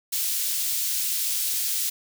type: high-pass noise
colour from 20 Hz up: white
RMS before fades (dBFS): -26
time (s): 0.12-1.9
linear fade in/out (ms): 10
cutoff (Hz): 3600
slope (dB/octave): 12
effects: none